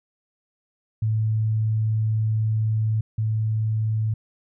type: tone pair in turn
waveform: sine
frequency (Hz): 109.5 / 109.5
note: A2 / A2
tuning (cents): -8 / -8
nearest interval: unison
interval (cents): 0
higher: neither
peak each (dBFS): -19 / -20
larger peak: first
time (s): 1.02-3.01 / 3.18-4.14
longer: first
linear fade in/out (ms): 5
effects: none